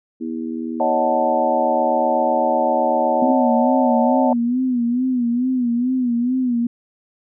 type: harmonic tone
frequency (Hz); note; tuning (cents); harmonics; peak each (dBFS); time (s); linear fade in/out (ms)
80.9; E2; -32; 3 / 4 / 5; -25 / -27 / -35; 0.2-3.33; 20
type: chord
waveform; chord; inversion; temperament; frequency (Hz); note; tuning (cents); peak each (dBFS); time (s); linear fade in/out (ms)
sine; D# half-diminished seventh; third; equal; 554.4 / 622.3 / 740 / 880; C#5 / D#5 / F#5 / A5; 0 / 0 / 0 / 0; -21; 0.8-4.33; 2
type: tone with vibrato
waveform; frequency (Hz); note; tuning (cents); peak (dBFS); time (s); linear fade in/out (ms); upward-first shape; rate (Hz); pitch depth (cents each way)
sine; 246.9; B3; 0; -16; 3.22-6.67; 5; sine; 2.3; 88
effects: none